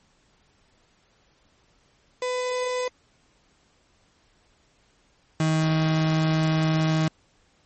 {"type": "tone pair in turn", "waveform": "35% pulse", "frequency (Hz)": [501, 158.17], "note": ["B4", "D#3"], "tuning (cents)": [25, 29], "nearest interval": "octave + minor sixth", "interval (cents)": 1996, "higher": "first", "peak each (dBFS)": [-23, -18], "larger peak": "second", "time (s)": [[2.22, 2.88], [5.4, 7.08]], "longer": "second", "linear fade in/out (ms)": 2, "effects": ["pink hiss -63 dBFS RMS until 7.65 s", "MP3 32 kbps"]}